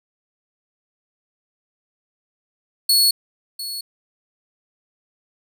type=tone with echo; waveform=sawtooth; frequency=4380 Hz; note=C#8; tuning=22 cents flat; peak=-10 dBFS; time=2.89-3.11 s; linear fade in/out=5 ms; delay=700 ms; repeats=1; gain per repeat=-14 dB; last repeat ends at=3.81 s; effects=none